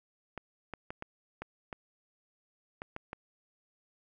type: clicks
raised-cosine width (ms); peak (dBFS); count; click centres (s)
0.5; -24; 9; 0.377 / 0.737 / 0.905 / 1.024 / 1.42 / 1.728 / 2.819 / 2.964 / 3.131
effects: none